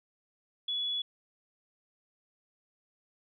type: tone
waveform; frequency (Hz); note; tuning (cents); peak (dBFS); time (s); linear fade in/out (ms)
sine; 3400; G#7; +40; -30; 0.68-1.02; 5
effects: none